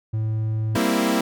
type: tone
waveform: triangle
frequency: 109.6 Hz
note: A2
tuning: 6 cents flat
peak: -19 dBFS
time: 0.13-0.77 s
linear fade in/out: 10 ms
type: chord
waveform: sawtooth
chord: C dominant seventh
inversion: second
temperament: equal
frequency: 196 / 233.1 / 261.6 / 329.6 Hz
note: G3 / Bb3 / C4 / E4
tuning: 0 / 0 / 0 / 0 cents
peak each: -22 / -19 / -21 / -20 dBFS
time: 0.75-1.21 s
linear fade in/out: 5 ms
effects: none